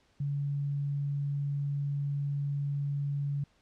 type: tone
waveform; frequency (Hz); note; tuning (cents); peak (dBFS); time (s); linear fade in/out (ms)
sine; 142.2; C#3; +45; -29; 0.2-3.44; 5
effects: pink hiss -68 dBFS RMS until 3.61 s + low-pass 6000 Hz 12 dB/octave